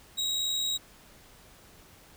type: tone with amplitude modulation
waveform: 35% pulse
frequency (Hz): 3818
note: A#7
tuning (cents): +41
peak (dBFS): -24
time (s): 0.17-0.78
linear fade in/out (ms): 20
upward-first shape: sine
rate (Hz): 81.5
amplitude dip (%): 30
effects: pink hiss -55 dBFS RMS until 2.16 s